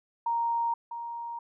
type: tone pair in turn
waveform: sine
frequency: 932.3 / 936.7 Hz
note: A#5 / A#5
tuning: 0 / +8 cents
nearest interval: unison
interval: 8 cents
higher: second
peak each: -25 / -34 dBFS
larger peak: first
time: 0.26-0.74 / 0.91-1.39 s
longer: neither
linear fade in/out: 5 ms
effects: none